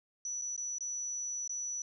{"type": "tone with dropouts", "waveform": "sine", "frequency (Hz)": 5920, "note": "F#8", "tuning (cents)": 0, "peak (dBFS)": -35, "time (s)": [0.25, 1.82], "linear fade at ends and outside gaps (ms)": 2, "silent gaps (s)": [[0.415, 0.419], [0.564, 0.577], [0.784, 0.807], [1.477, 1.494]], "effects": []}